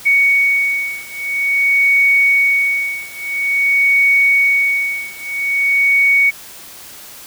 sine beating tone pair, 2233 / 2233.49 Hz, C#7 / C#7, +12 / +12 cents, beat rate 0.49 Hz, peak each -15 / -14 dBFS, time 0.05-6.31 s, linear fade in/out 20 ms, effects white hiss -36 dBFS RMS until 7.26 s

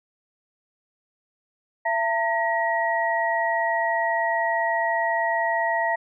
sine tone cluster, 672 / 907 / 1905 Hz, E5 / A#5 / A#6, +33 / -48 / +37 cents, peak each -25 dBFS, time 1.85-5.96 s, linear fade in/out 10 ms, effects none

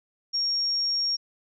sine tone, 5560 Hz, F8, 9 cents flat, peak -23 dBFS, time 0.33-1.17 s, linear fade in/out 20 ms, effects none

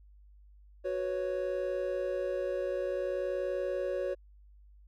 triangle chord, F# suspended fourth, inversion none, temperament equal, 370 / 493.9 / 554.4 Hz, F#4 / B4 / C#5, 0 / 0 / 0 cents, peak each -34 / -36 / -31 dBFS, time 0.84-4.15 s, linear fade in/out 20 ms, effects added 50 Hz sine -54 dBFS peak until 4.87 s

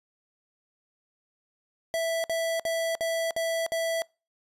square tone bursts, 659.3 Hz, E5, in tune, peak -26 dBFS, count 6, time 1.94-4.02 s, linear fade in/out 0 ms, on 300 ms, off 56 ms, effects noise-tail reverb RT60 0.3 s tail -26 dB re dry + resampled to 32000 Hz

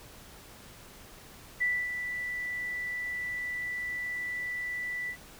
sine tone with ADSR envelope, 1973 Hz, B6, 2 cents flat, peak -24 dBFS, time 1.6-5.17 s, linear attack 20 ms, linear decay 260 ms, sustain -8 dB, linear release 78 ms, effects pink hiss -51 dBFS RMS until 5.39 s

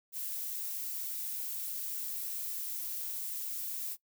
violet noise, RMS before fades -38 dBFS, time 0.12-3.97 s, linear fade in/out 50 ms, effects noise-tail reverb RT60 0.1 s tail -20 dB re dry

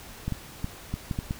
clicks, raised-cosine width 5 ms, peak -16 dBFS, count 7, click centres 0.28 / 0.323 / 0.644 / 0.94 / 1.112 / 1.189 / 1.309 s, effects pink hiss -45 dBFS RMS until 1.39 s

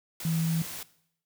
sine tone in noise, 163.4 Hz, E3, 15 cents flat, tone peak -25 dBFS, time 0.25-0.62 s, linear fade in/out 2 ms, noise white, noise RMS -39 dBFS, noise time 0.2-0.83 s, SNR +11 dB, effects noise-tail reverb RT60 0.7 s tail -18 dB re dry

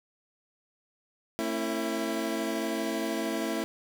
25% pulse tone cluster, 224.4 / 269.2 / 330.2 Hz, A3 / C4 / E4, +34 / +49 / +3 cents, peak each -30 / -32 / -28 dBFS, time 1.39-3.64 s, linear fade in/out 0 ms, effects none

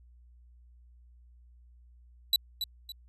45% pulse tone with echo, 3951 Hz, B7, in tune, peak -21 dBFS, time 2.33-2.36 s, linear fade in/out 2 ms, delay 280 ms, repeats 2, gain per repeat -9 dB, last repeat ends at 2.92 s, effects added 60 Hz sine -54 dBFS peak until 3.08 s + resampled to 32000 Hz

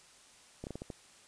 slowing click train, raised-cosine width 2 ms, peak -27 dBFS, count 6, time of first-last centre 0.64-0.902 s, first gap 29 ms, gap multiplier 1.3, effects white hiss -59 dBFS RMS until 1.27 s + resampled to 22050 Hz

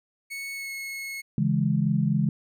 40% pulse tone with pitch glide, 2210 to 2181 Hz, C#7 to C#7, -6 to -29 cents, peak -32 dBFS, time 0.3-1.22 s, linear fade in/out 20 ms, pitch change -23 cents, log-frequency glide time 0.53-0.72 s
sine chord, C# minor, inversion none, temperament equal with one note detuned, 140.36 / 164.81 / 207.7 Hz, C#3 / E3 / G#3, +22 / 0 / 0 cents, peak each -25 dBFS, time 1.38-2.29 s, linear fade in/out 2 ms
effects none

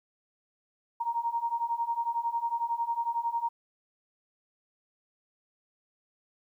sine beating tone pair, 927 / 938 Hz, A#5 / A#5, -10 / +11 cents, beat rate 11 Hz, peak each -32 / -30 dBFS, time 1-3.49 s, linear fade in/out 10 ms, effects 11-bit

